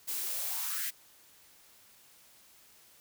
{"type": "noise with high-pass filter sweep", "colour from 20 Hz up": "blue", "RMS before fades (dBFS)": -35, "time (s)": [0.07, 0.91], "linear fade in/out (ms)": 20, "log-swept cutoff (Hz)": [240, 2000], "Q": 3.8, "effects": ["white hiss -60 dBFS RMS until 3 s"]}